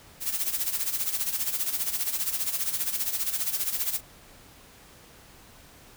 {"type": "noise with tremolo", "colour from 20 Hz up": "blue", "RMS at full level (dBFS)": -26, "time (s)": [0.2, 4.01], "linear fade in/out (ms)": 50, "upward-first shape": "sine", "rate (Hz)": 15, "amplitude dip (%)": 70, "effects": ["pink hiss -52 dBFS RMS until 5.96 s"]}